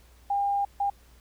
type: tone bursts at uneven times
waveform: sine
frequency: 803 Hz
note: G5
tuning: 41 cents sharp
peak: -23 dBFS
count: 2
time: 0.3-0.65 / 0.8-0.9 s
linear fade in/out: 5 ms
effects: added 60 Hz sine -54 dBFS peak until 1.2 s + pink hiss -60 dBFS RMS until 1.2 s